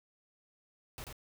pink noise with echo, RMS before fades -44 dBFS, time 0.98-1.04 s, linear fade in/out 0 ms, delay 87 ms, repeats 1, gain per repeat -3 dB, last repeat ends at 1.127 s, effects none

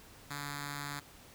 5% pulse tone with notch filter, 143.6 Hz, D3, 39 cents flat, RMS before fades -41 dBFS, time 0.3-1 s, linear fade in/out 10 ms, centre 510 Hz, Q 0.58, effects pink hiss -56 dBFS RMS until 1.34 s

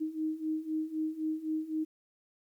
sine beating tone pair, 311.1 / 315 Hz, D#4 / D#4, 0 / +21 cents, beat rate 3.9 Hz, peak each -36 / -33 dBFS, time 0-1.85 s, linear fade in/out 20 ms, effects 11-bit

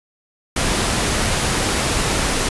pink noise, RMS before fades -19 dBFS, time 0.56-2.49 s, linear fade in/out 5 ms, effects resampled to 24000 Hz

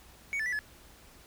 triangle tone with pitch steps, 2237 / 1755 / 1964 / 1712 Hz, C#7 / A6 / B6 / A6, +15 / -5 / -10 / -48 cents, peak -28 dBFS, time 0.33-0.59 s, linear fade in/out 0 ms, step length 65 ms, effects added 60 Hz sine -60 dBFS peak until 1.26 s + pink hiss -56 dBFS RMS until 1.26 s

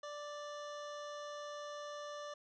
25% pulse tone, 587.3 Hz, D5, in tune, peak -40 dBFS, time 0.03-2.34 s, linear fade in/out 5 ms, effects resampled to 16000 Hz + 13-bit

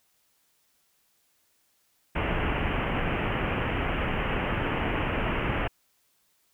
pink low-pass noise, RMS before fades -28 dBFS, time 2.15-5.68 s, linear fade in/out 10 ms, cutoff 3000 Hz, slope 96 dB/octave, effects white hiss -69 dBFS RMS until 6.53 s

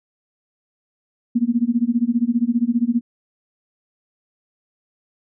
sine tone with tremolo, 237.1 Hz, A#3, 30 cents sharp, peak -12 dBFS, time 1.35-3.01 s, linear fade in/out 10 ms, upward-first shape sine, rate 15 Hz, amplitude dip 95%, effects none

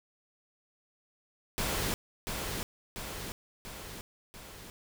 pink noise with echo, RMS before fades -32 dBFS, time 1.58-1.94 s, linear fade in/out 0 ms, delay 690 ms, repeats 4, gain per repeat -4 dB, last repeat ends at 4.7 s, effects none

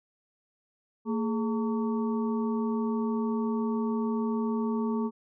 harmonic tone with a mistuned harmonic, 226.7 Hz, A#3, 48 cents flat, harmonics 1 / 2 / 4 / 5, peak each -27 / -33 / -39 / -41 dBFS, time 1.05-5.11 s, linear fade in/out 50 ms, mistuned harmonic 2, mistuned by -130 cents, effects none

